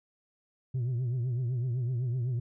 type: tone with vibrato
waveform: sine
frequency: 123.47 Hz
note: B2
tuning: in tune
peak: -25 dBFS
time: 0.74-2.4 s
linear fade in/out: 10 ms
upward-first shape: triangle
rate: 7.9 Hz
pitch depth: 130 cents each way
effects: tanh soft clip ceiling -27 dBFS